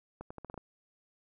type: accelerating click train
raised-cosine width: 1 ms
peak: -29 dBFS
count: 7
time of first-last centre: 0.21-0.577 s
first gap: 95 ms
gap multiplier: 0.82
effects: none